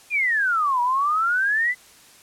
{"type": "exponential two-way sweep", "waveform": "sine", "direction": "down then up", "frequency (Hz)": [2489, 953, 2037], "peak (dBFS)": -18, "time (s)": [0.1, 1.75], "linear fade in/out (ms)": 50, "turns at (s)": 0.81, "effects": ["white hiss -50 dBFS RMS until 2.22 s", "low-pass 11000 Hz 12 dB/octave"]}